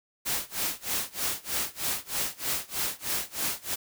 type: noise with tremolo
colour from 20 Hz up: white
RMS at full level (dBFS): -28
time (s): 0.25-3.76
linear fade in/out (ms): 20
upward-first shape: sine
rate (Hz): 3.2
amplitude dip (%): 95
effects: none